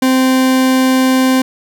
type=tone; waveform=40% pulse; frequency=260 Hz; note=C4; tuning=11 cents flat; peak=-8 dBFS; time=0.02-1.42 s; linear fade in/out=5 ms; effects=none